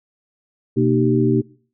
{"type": "tone cluster", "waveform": "sine", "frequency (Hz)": [125.7, 230.7, 305.3, 386.9], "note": ["B2", "A#3", "D#4", "G4"], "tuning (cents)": [31, -18, -33, -23], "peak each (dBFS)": -19, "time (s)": [0.76, 1.42], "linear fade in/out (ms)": 20, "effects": ["noise-tail reverb RT60 0.5 s tail -23 dB re dry"]}